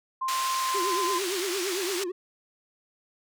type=tone with pitch glide; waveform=sine; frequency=1049 to 1031 Hz; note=C6 to C6; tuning=+4 to -26 cents; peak=-26 dBFS; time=0.21-1.19 s; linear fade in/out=10 ms; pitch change=-30 cents; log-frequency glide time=0.6-0.94 s
type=band-pass noise; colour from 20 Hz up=white; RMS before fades=-33 dBFS; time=0.28-2.04 s; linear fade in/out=5 ms; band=940 to 7000 Hz; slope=12 dB/octave
type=tone with vibrato; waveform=triangle; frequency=372.5 Hz; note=F#4; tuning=12 cents sharp; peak=-27 dBFS; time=0.74-2.12 s; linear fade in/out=10 ms; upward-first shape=triangle; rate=8.8 Hz; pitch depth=170 cents each way
effects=none